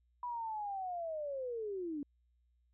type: linear sweep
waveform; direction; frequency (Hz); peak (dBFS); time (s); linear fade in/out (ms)
sine; down; 987.8 to 277.4; -37; 0.23-2.03; 2
effects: added 60 Hz sine -70 dBFS peak until 2.73 s